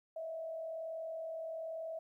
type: tone with frequency modulation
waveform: sine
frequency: 649 Hz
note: E5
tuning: 27 cents flat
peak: -39 dBFS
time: 0.16-1.99 s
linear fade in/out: 5 ms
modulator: 41.1 Hz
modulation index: 0.43
effects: 13-bit